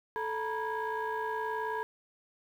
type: tone cluster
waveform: sine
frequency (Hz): 438 / 912 / 971 / 1646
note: A4 / A#5 / B5 / G#6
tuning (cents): -8 / -38 / -30 / -16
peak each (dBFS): -35 / -38 / -34 / -38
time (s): 0.16-1.83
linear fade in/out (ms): 0
effects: tanh soft clip ceiling -26 dBFS + 10-bit